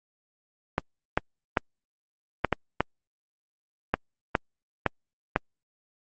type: clicks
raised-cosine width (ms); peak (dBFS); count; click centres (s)
0.5; -6; 10; 0.781 / 1.175 / 1.572 / 2.447 / 2.527 / 2.806 / 3.94 / 4.352 / 4.863 / 5.361
effects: Opus 32 kbps